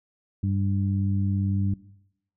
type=harmonic tone; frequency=98 Hz; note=G2; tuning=in tune; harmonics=1 / 2 / 3; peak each=-23 / -28 / -36 dBFS; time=0.43-1.74 s; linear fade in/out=5 ms; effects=noise-tail reverb RT60 0.8 s tail -19 dB re dry